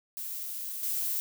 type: noise with level steps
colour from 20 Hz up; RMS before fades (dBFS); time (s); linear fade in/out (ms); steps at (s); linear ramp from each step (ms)
violet; -37 / -31; 0.17-1.2; 0; 0.83; 2
effects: none